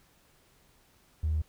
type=tone; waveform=triangle; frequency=77.78 Hz; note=D#2; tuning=in tune; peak=-22 dBFS; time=1.23-1.42 s; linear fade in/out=10 ms; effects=tanh soft clip ceiling -23 dBFS + pink hiss -64 dBFS RMS until 1.48 s